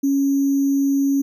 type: tone with sample-and-hold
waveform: sine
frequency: 277.2 Hz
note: C#4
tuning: in tune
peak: -15 dBFS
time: 0.03-1.22 s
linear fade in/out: 10 ms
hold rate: 6300 Hz
effects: none